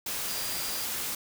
sine tone in noise, 4789 Hz, D8, 33 cents sharp, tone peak -39 dBFS, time 0.28-0.85 s, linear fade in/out 5 ms, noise white, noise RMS -33 dBFS, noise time 0.06-1.15 s, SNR -9 dB, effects none

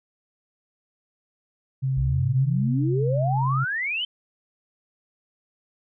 sine tone, 132.7 Hz, C3, 25 cents sharp, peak -21 dBFS, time 1.82-3.65 s, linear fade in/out 20 ms
sine exponential sweep, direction up, 58.3 to 3136 Hz, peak -24 dBFS, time 1.97-4.05 s, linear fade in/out 5 ms
effects none

